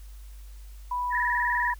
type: tone with pitch glide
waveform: sine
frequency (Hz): 986 to 974.1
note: B5 to B5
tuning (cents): -3 to -24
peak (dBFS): -26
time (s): 0.91-1.74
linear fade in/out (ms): 5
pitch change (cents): -21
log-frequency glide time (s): 1.07-1.33
type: tone with vibrato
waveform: sine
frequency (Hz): 1798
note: A6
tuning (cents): +37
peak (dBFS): -25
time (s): 1.1-1.75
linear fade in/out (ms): 50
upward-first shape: square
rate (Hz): 20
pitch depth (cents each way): 72
effects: added 50 Hz sine -41 dBFS peak until 1.79 s + white hiss -58 dBFS RMS until 1.79 s